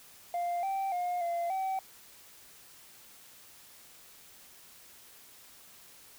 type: tone with pitch steps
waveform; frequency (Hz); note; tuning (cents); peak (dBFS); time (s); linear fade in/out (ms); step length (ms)
sine; 698 / 778 / 712 / 687 / 765; F5 / G5 / F5 / F5 / G5; -1 / -13 / +33 / -29 / -42; -27; 0.34-1.79; 2; 290
effects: tanh soft clip ceiling -29 dBFS + white hiss -55 dBFS RMS until 6.18 s